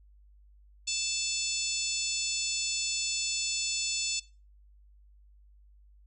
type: harmonic tone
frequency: 880 Hz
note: A5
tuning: in tune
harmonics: 3 / 4 / 5 / 6 / 7 / 8 / 9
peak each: -37 / -37 / -36 / -38 / -40 / -35 / -39 dBFS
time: 0.87-4.2 s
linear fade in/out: 10 ms
effects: noise-tail reverb RT60 0.3 s tail -19 dB re dry + added 50 Hz sine -55 dBFS peak until 6.06 s